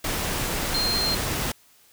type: tone in noise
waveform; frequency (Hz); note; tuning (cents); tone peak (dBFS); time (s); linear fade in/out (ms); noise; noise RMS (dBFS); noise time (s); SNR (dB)
sine; 4186; C8; 0; -23; 0.74-1.15; 5; pink; -27; 0.04-1.52; +1
effects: white hiss -57 dBFS RMS until 1.92 s